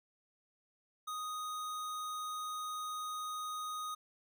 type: tone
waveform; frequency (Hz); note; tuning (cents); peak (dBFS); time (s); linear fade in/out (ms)
square; 1244.5; D#6; 0; -39; 1.07-3.95; 10
effects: none